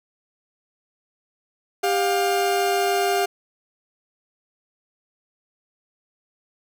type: tone pair together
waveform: 40% pulse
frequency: 396.8 / 707 Hz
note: G4 / F5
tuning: +21 / +21 cents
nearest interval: minor seventh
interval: 1000 cents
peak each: -21 dBFS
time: 1.83-3.26 s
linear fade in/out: 10 ms
effects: none